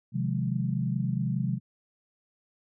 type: chord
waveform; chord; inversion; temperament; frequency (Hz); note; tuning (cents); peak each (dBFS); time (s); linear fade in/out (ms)
sine; F minor seventh; second; equal with one note detuned; 130.81 / 155.56 / 178.18 / 207.7; C3 / Eb3 / F3 / Ab3; 0 / 0 / +35 / 0; -29 / -34 / -31 / -33; 0.12-1.6; 50
effects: none